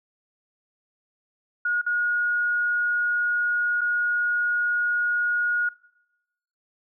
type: tone with dropouts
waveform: sine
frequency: 1442 Hz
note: F#6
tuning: 45 cents flat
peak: -21 dBFS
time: 1.65-5.69 s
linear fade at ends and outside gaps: 5 ms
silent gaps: 1.815-1.863 / 3.81-3.814 s
effects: noise-tail reverb RT60 0.9 s tail -21 dB re dry